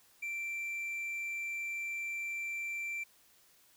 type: tone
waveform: triangle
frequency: 2349 Hz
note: D7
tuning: in tune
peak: -34 dBFS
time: 0.22-3.04 s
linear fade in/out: 10 ms
effects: white hiss -65 dBFS RMS until 3.76 s